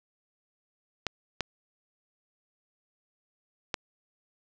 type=clicks; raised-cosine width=0.2 ms; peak=-11 dBFS; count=3; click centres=1.067 / 1.407 / 3.742 s; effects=low-pass 7000 Hz 12 dB/octave + 8-bit